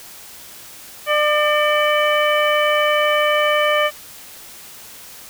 harmonic tone with a mistuned harmonic, 599 Hz, D5, 34 cents sharp, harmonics 1 / 2 / 3 / 4 / 5, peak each -17 / -20 / -22 / -23 / -24 dBFS, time 1.06-3.91 s, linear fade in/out 50 ms, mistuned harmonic 4, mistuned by -67 cents, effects white hiss -39 dBFS RMS until 5.29 s

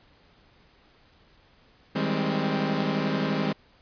sawtooth chord, Ab major seventh, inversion second, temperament equal with one note detuned, 158.56 / 196 / 207.7 / 261.6 Hz, Eb3 / G3 / Ab3 / C4, +33 / 0 / 0 / 0 cents, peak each -26 dBFS, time 1.95-3.53 s, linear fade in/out 10 ms, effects pink hiss -59 dBFS RMS until 3.81 s + resampled to 11025 Hz

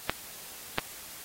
clicks, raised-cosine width 0.3 ms, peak -9 dBFS, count 2, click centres 0.096 / 0.784 s, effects white hiss -45 dBFS RMS until 1.24 s + AAC 48 kbps

